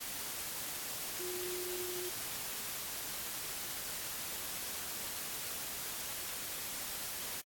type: tone in noise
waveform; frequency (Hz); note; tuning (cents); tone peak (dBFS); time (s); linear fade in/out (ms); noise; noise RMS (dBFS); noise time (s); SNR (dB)
sine; 360; F#4; -47; -41; 1.19-2.1; 20; white; -41; 0-7.42; -3
effects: AAC 64 kbps